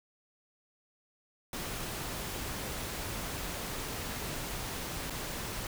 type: noise with dropouts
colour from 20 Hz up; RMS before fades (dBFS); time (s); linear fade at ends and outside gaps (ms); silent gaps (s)
pink; -38; 1.53-5.67; 2; 5.099-5.104
effects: none